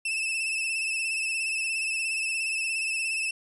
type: tone with vibrato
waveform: 40% pulse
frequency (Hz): 2637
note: E7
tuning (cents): 0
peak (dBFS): -26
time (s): 0.05-3.31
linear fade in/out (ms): 5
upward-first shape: sine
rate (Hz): 17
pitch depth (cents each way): 47
effects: resampled to 32000 Hz